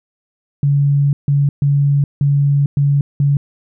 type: tone bursts at uneven times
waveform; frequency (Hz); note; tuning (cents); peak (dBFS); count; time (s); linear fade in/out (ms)
sine; 141.9; C#3; +41; -10; 6; 0.63-1.13 / 1.28-1.49 / 1.62-2.04 / 2.21-2.66 / 2.77-3.01 / 3.2-3.37; 2
effects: none